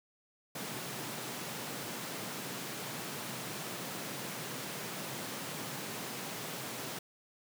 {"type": "high-pass noise", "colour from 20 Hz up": "pink", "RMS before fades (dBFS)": -41, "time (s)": [0.55, 6.99], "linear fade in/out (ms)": 5, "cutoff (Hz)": 120, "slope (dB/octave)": 48, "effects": []}